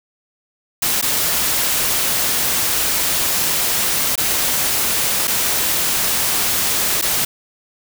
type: noise with dropouts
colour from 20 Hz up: white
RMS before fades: -18 dBFS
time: 0.82-7.25 s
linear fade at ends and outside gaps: 5 ms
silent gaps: 1.014-1.024 / 4.157-4.177 / 5.273-5.277 / 7.014-7.022 s
effects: none